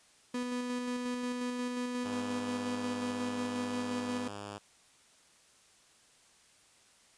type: tone with tremolo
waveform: 35% pulse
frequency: 246.9 Hz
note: B3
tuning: in tune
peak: -31 dBFS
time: 0.34-4.28 s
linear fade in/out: 5 ms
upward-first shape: square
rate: 5.6 Hz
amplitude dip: 25%
type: tone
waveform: 5% pulse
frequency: 102 Hz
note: G#2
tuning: 31 cents flat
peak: -30 dBFS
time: 2.04-4.59 s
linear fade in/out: 20 ms
effects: white hiss -63 dBFS RMS until 7.17 s + resampled to 22050 Hz